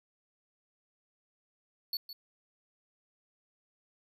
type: tone with echo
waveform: square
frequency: 4435 Hz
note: C#8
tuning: in tune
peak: -32 dBFS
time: 1.93-1.97 s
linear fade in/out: 2 ms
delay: 160 ms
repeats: 1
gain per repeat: -11 dB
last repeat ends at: 2.13 s
effects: none